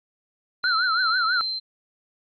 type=tone with tremolo; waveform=sine; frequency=4113 Hz; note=C8; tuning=30 cents flat; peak=-24 dBFS; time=0.63-1.6 s; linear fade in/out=20 ms; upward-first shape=sine; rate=2.8 Hz; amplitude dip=30%
type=tone with vibrato; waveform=sine; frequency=1405 Hz; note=F6; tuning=10 cents sharp; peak=-20 dBFS; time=0.64-1.41 s; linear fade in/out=0 ms; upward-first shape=triangle; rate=6.1 Hz; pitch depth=170 cents each way
effects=none